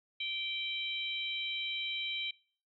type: harmonic tone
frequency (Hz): 780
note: G5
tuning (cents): -9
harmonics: 3 / 4 / 5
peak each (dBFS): -38 / -38 / -40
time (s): 0.2-2.31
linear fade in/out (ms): 5
effects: noise-tail reverb RT60 0.5 s tail -26 dB re dry